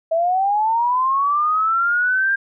sine linear sweep, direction up, 642 to 1607 Hz, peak -15 dBFS, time 0.11-2.36 s, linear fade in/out 10 ms, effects none

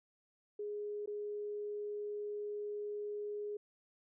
sine tone with dropouts, 415.3 Hz, G#4, in tune, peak -38 dBFS, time 0.59-3.57 s, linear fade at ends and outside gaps 5 ms, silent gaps 1.06-1.074 s, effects none

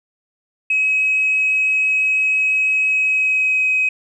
sine tone with pitch glide, 2551 to 2530 Hz, D#7 to D#7, +43 to +28 cents, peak -13 dBFS, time 0.7-3.89 s, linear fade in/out 5 ms, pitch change -15 cents, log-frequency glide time 2.96-3.67 s, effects tanh soft clip ceiling -9 dBFS

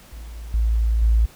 sine tone with level steps, 56 Hz, A1, 31 cents sharp, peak -33 / -31 / -16 / -13 dBFS, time 0.12-1.26 s, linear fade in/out 10 ms, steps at 0.36 / 0.54 / 1.02 s, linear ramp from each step 2 ms, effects pink hiss -48 dBFS RMS until 1.35 s

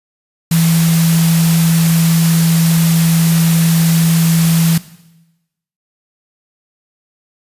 sine tone in noise, 164.81 Hz, E3, in tune, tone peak -9 dBFS, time 0.51-4.78 s, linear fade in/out 5 ms, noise white, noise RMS -20 dBFS, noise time 0.51-4.78 s, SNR +8 dB, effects noise-tail reverb RT60 1.0 s tail -17 dB re dry + resampled to 32000 Hz

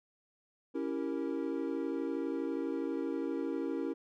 triangle chord, C# diminished seventh, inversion none, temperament equal with one note detuned, 277.2 / 329.6 / 389.1 / 466.2 Hz, C#4 / E4 / G4 / Bb4, 0 / 0 / -13 / 0 cents, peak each -35 / -35 / -39 / -38 dBFS, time 0.74-3.94 s, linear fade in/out 20 ms, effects none

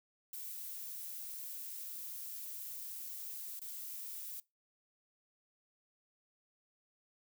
violet noise with dropouts, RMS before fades -45 dBFS, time 0.33-4.4 s, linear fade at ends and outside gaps 2 ms, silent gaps 3.593-3.616 s, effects noise-tail reverb RT60 0.2 s tail -21 dB re dry

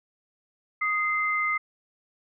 sine tone pair together, 1244.5 / 2079 Hz, D#6 / C7, 0 / -12 cents, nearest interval major sixth, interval 888 cents, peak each -27 / -25 dBFS, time 0.81-1.58 s, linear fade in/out 10 ms, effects none

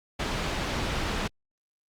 pink low-pass noise, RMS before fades -30 dBFS, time 0.19-1.28 s, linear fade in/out 10 ms, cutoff 4500 Hz, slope 12 dB/octave, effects Opus 48 kbps

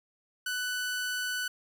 sawtooth tone, 1492 Hz, F#6, 14 cents sharp, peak -27 dBFS, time 0.46-1.48 s, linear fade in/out 5 ms, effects none

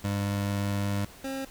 25% pulse tone pair in turn, 100.6 / 268.6 Hz, G2 / C4, +45 / +46 cents, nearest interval octave + perfect fourth, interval 1701 cents, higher second, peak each -23 / -28 dBFS, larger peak first, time 0.04-1.05 / 1.24-1.45 s, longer first, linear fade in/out 5 ms, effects pink hiss -50 dBFS RMS until 1.5 s

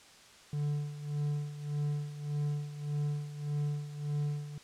triangle tone with tremolo, 146.83 Hz, D3, in tune, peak -27 dBFS, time 0.53-4.58 s, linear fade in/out 2 ms, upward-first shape sine, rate 1.7 Hz, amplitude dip 75%, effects white hiss -56 dBFS RMS until 4.63 s + low-pass 7000 Hz 12 dB/octave

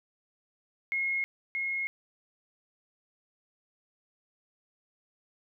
sine tone pair in turn, 2159 / 2159 Hz, C#7 / C#7, -46 / -46 cents, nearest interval unison, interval 0 cents, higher neither, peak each -27 / -29 dBFS, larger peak first, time 0.92-1.24 / 1.55-1.87 s, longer neither, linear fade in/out 0 ms, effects none

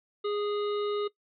harmonic tone, 413.5 Hz, G#4, 8 cents flat, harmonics 1 / 3 / 5 / 7 / 9 / 10, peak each -28 / -37 / -49 / -47 / -42 / -54 dBFS, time 0.24-1.08 s, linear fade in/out 10 ms, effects noise-tail reverb RT60 0.1 s tail -19 dB re dry

